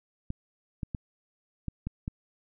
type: clicks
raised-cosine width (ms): 5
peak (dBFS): -20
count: 6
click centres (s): 0.304 / 0.832 / 0.948 / 1.683 / 1.87 / 2.079
effects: none